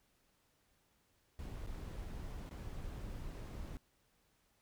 brown noise with dropouts, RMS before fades -45 dBFS, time 1.39-3.77 s, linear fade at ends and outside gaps 1 ms, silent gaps 1.665-1.671 / 2.493-2.51 s, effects pink hiss -75 dBFS RMS until 4.61 s

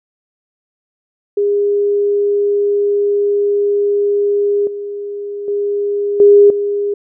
sine tone with level steps, 407.4 Hz, G#4, 33 cents flat, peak -11 / -21 / -14 / -3 / -14 dBFS, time 1.37-6.94 s, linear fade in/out 5 ms, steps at 4.67 / 5.48 / 6.2 / 6.5 s, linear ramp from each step 2 ms, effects none

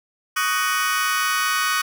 sawtooth chord, D# minor seventh, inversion third, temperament just, 1120.1 / 1244.5 / 1493.4 / 1866.8 Hz, C#6 / D#6 / F#6 / A#6, +18 / 0 / +16 / +2 cents, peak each -22 / -20 / -20 / -24 dBFS, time 0.36-1.82 s, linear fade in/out 10 ms, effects none

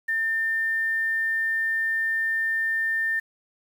sine tone with quantisation, 1800 Hz, A6, 39 cents sharp, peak -22 dBFS, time 0.08-3.2 s, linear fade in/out 10 ms, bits 8, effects none

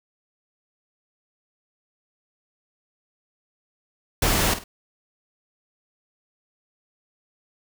pink noise with echo, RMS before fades -21 dBFS, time 4.22-4.54 s, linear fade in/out 5 ms, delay 50 ms, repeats 2, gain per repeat -11 dB, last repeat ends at 4.64 s, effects none

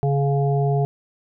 harmonic tone, 140 Hz, C#3, 18 cents sharp, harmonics 1 / 3 / 5 / 6, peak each -18 / -24 / -26 / -38 dBFS, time 0.03-0.85 s, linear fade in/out 0 ms, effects none

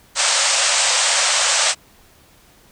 white band-pass noise, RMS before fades -17 dBFS, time 0.15-1.75 s, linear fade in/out 50 ms, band 510 to 8700 Hz, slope 96 dB/octave, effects pink hiss -51 dBFS RMS until 2.71 s

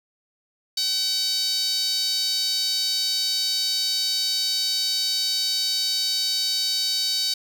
sawtooth tone with high-pass filter, 760 Hz, F#5, 46 cents sharp, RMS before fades -24 dBFS, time 0.77-7.34 s, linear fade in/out 5 ms, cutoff 4300 Hz, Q 8.6, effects none

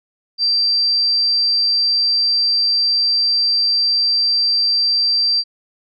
sine tone, 4699 Hz, D8, in tune, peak -13 dBFS, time 0.38-5.44 s, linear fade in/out 50 ms, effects none

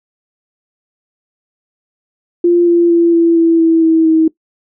sine tone with pitch steps, 347 / 343 / 339.1 / 335.2 / 331.3 / 327.5 / 323.8 / 320 Hz, F4 / F4 / E4 / E4 / E4 / E4 / E4 / D#4, -11 / -31 / +49 / +29 / +9 / -11 / -31 / +49 cents, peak -6 dBFS, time 2.44-4.28 s, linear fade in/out 5 ms, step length 230 ms, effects noise-tail reverb RT60 0.1 s tail -20 dB re dry

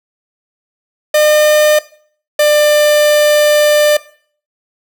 45% pulse tone pair in turn, 605 / 596 Hz, D#5 / D5, -49 / +25 cents, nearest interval unison, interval 26 cents, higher first, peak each -7 dBFS, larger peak neither, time 1.14-1.79 / 2.39-3.97 s, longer second, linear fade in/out 5 ms, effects noise-tail reverb RT60 0.5 s tail -18 dB re dry

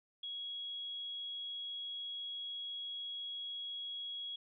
sine tone, 3322 Hz, G#7, in tune, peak -40 dBFS, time 0.23-4.36 s, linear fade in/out 5 ms, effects none

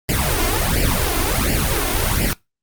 pink noise with flanger, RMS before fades -18 dBFS, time 0.09-2.33 s, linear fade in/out 0 ms, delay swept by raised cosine 0.4 to 2.9 ms, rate 1.4 Hz, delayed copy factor +0.8, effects noise-tail reverb RT60 0.2 s tail -23 dB re dry + Opus 32 kbps

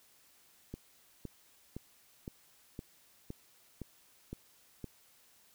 click train, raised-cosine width 3 ms, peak -28 dBFS, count 9, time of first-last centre 0.74-4.843 s, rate 1.95 Hz, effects white hiss -65 dBFS RMS until 5.54 s

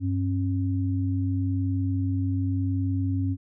sine tone pair together, 97.25 / 270.9 Hz, G2 / C#4, -13 / -40 cents, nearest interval octave + tritone, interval 1773 cents, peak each -24 / -28 dBFS, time 0-3.37 s, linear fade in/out 50 ms, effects none

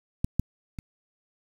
clicks, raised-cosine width 5 ms, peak -12 / -10 / -24 dBFS, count 3, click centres 0.245 / 0.396 / 0.788 s, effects 7-bit

